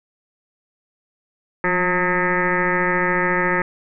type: tone with frequency modulation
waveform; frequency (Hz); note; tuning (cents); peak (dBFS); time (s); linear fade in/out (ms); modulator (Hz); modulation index
sine; 1085; C#6; -37; -16; 1.64-3.62; 2; 182; 5.3
effects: none